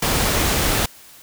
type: noise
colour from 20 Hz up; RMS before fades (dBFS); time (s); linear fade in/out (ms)
pink; -19; 0.02-0.86; 5
effects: white hiss -45 dBFS RMS until 1.22 s